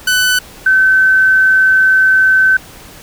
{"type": "tone pair in turn", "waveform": ["sawtooth", "sine"], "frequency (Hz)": [1499, 1532.3], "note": ["F#6", "G6"], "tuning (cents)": [22, -40], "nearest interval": "unison", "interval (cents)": 38, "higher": "second", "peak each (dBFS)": -6, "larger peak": "neither", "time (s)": [[0.07, 0.39], [0.66, 2.57]], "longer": "second", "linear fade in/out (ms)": 5, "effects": ["pink hiss -36 dBFS RMS until 3.02 s"]}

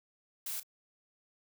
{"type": "noise with echo", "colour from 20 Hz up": "blue", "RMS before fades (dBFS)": -38, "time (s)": [0.46, 0.6], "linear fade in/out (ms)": 5, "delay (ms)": 32, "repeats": 1, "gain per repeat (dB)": -14, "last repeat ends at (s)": 0.632, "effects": []}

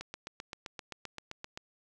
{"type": "click train", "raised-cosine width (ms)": 0.2, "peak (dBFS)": -23, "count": 13, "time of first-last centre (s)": [0.01, 1.575], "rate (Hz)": 7.67, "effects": []}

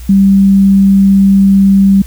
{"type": "tone", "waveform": "sine", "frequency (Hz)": 195.6, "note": "G3", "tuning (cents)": -4, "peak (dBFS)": -3, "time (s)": [0.09, 2.02], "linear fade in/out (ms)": 5, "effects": ["added 60 Hz sine -24 dBFS peak until 2.06 s", "white hiss -38 dBFS RMS until 2.06 s"]}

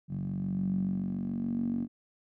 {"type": "tone with band-pass filter sweep", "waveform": "10% pulse", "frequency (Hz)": 47, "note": "F#1", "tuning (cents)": 28, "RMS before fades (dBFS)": -32, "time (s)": [0.08, 1.88], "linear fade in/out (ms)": 50, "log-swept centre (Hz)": [160, 250], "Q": 8.7, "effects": []}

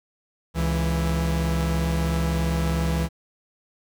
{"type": "tone pair together", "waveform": "45% pulse", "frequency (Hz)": [69.3, 164.82], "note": ["C#2", "E3"], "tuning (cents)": [0, 0], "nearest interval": "octave + minor third", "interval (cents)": 1500, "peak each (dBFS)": -24, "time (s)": [0.54, 3.09], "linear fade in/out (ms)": 50, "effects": ["10-bit"]}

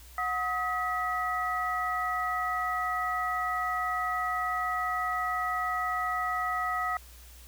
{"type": "tone cluster", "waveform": "sine", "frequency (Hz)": [730, 1268, 1949], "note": ["F#5", "D#6", "B6"], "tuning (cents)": [-24, 32, -23], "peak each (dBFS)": [-33, -30, -34], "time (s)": [0.18, 6.97], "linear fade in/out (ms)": 2, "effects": ["added 60 Hz sine -49 dBFS peak until 7.47 s", "white hiss -54 dBFS RMS until 7.47 s"]}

